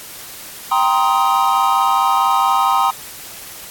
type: chord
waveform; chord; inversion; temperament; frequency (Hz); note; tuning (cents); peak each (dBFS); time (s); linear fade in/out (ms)
triangle; C minor seventh; second; just; 784.9 / 941.9 / 1046.5 / 1255.8; G5 / Bb5 / C6 / Eb6; +2 / +18 / 0 / +16; -16; 0.71-2.91; 10
effects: white hiss -34 dBFS RMS until 3.7 s + AAC 64 kbps